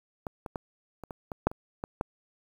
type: clicks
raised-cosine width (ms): 1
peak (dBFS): -20 / -23 / -19 / -26 / -24 / -21 / -8 / -26 / -19 / -14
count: 10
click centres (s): 0.268 / 0.462 / 0.558 / 1.037 / 1.108 / 1.318 / 1.47 / 1.515 / 1.839 / 2.011
effects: 8-bit